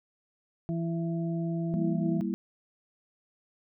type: harmonic tone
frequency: 166.9 Hz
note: E3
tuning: 22 cents sharp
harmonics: 1 / 2 / 4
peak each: -29 / -35 / -41 dBFS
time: 0.69-2.21 s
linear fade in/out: 0 ms
type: chord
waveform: sine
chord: E diminished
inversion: first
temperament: equal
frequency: 196 / 233.1 / 329.6 Hz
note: G3 / Bb3 / E4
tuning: 0 / 0 / 0 cents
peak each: -31 / -33 / -34 dBFS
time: 1.74-2.34 s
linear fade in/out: 0 ms
effects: none